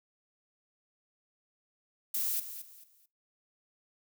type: noise with echo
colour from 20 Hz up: violet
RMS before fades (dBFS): -32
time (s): 2.14-2.4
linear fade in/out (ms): 5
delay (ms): 220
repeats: 3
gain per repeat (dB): -11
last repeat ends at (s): 3.06
effects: noise-tail reverb RT60 0.2 s tail -18 dB re dry